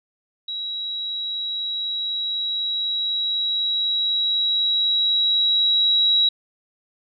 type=tone with level ramp; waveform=sine; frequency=3872 Hz; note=B7; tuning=35 cents flat; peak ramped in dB=-26 to -14 dBFS; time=0.48-6.29 s; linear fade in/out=5 ms; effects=none